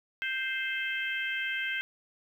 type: harmonic tone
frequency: 523.3 Hz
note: C5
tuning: in tune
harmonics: 3 / 4 / 5 / 6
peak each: -33 / -35 / -37 / -39 dBFS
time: 0.22-1.81 s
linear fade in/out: 0 ms
effects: 10-bit